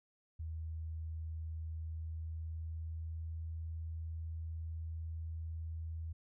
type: tone with pitch glide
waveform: sine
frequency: 80.1 to 81.08 Hz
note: E2 to E2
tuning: -49 to -28 cents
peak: -39 dBFS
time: 0.39-6.13 s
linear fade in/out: 10 ms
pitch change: +21 cents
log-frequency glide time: 1.64-3.38 s
effects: none